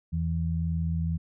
sine tone pair together, 82.81 / 164.81 Hz, E2 / E3, +8 / 0 cents, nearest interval octave, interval 1192 cents, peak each -28 dBFS, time 0.12-1.18 s, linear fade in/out 20 ms, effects none

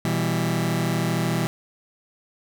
sawtooth chord, E minor, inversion second, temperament just, 123.61 / 164.81 / 197.78 Hz, B2 / E3 / G3, +2 / 0 / +16 cents, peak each -22 / -20 / -24 dBFS, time 0.05-1.47 s, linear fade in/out 0 ms, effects none

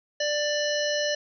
harmonic tone, 591 Hz, D5, 11 cents sharp, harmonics 1 / 3 / 5 / 7 / 9 / 10, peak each -26 / -31 / -33 / -34 / -36 / -36 dBFS, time 0.2-1.15 s, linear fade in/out 5 ms, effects none

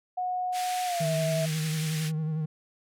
sine tone with pitch glide, 730 to 650.4 Hz, F#5 to E5, -24 to -23 cents, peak -27 dBFS, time 0.17-1.46 s, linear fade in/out 10 ms, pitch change -199 cents, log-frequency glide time 0.85-1.1 s
pink band-pass noise, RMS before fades -38 dBFS, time 0.52-2.12 s, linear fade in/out 50 ms, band 1700 to 12000 Hz, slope 24 dB/octave
triangle tone with vibrato, 156.5 Hz, D#3, 10 cents sharp, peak -25 dBFS, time 1-2.46 s, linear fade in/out 10 ms, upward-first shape sine, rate 11 Hz, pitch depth 38 cents each way
effects none

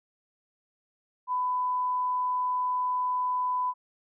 sine tone, 1000 Hz, B5, 21 cents sharp, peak -25 dBFS, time 1.27-3.74 s, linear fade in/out 50 ms, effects none

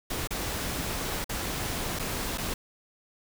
pink noise with dropouts, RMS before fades -32 dBFS, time 0.1-2.54 s, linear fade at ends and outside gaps 5 ms, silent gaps 0.274-0.306 / 1.244-1.293 / 1.99-1.994 / 2.376-2.381 s, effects none

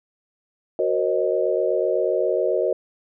sine chord, C half-diminished seventh, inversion second, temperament equal with one note detuned, 370 / 466.2 / 533.9 / 622.3 Hz, Gb4 / Bb4 / C5 / Eb5, 0 / 0 / +35 / 0 cents, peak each -24 dBFS, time 0.79-2.73 s, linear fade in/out 2 ms, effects none

